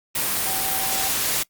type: tone in noise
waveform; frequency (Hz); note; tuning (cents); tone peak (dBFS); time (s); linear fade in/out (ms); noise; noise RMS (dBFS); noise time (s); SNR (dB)
sine; 770; G5; -31; -30; 0.46-1.08; 5; white; -23; 0.15-1.43; -10
effects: noise-tail reverb RT60 0.1 s tail -22 dB re dry + Opus 24 kbps